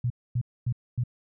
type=tone bursts; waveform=sine; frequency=121.6 Hz; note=B2; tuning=26 cents flat; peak=-23 dBFS; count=4; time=0.04-1.038 s; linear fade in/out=5 ms; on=62 ms; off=250 ms; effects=none